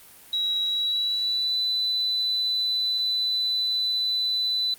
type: tone with pitch glide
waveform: sine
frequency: 3869 to 3996 Hz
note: B7 to B7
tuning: -36 to +20 cents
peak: -22 dBFS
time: 0.33-4.74 s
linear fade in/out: 2 ms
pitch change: +56 cents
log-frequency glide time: 0.67-1.59 s
effects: white hiss -49 dBFS RMS until 4.78 s + Opus 32 kbps